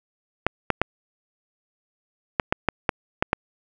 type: clicks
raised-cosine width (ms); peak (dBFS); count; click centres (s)
0.5; -3; 9; 0.466 / 0.703 / 0.816 / 2.398 / 2.525 / 2.687 / 2.892 / 3.225 / 3.331
effects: none